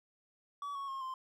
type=tone with pitch steps; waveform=triangle; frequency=1141 / 1107.9 / 1075.7 / 1044.5 Hz; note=C#6 / C#6 / C6 / C6; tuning=+50 / -1 / +48 / -3 cents; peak=-36 dBFS; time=0.62-1.14 s; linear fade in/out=2 ms; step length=130 ms; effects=none